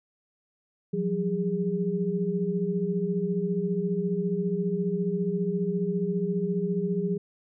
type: tone cluster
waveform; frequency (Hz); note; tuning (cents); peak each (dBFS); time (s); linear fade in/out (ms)
sine; 172.9 / 187.6 / 408.8; F3 / F#3 / G#4; -17 / +24 / -27; -29; 0.93-7.18; 10
effects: none